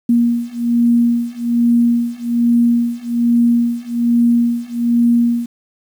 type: beating tone pair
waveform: sine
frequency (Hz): 236 / 237.2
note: A#3 / A#3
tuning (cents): +22 / +30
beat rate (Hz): 1.2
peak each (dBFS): -15 / -14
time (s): 0.09-5.46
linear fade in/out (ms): 5
effects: 7-bit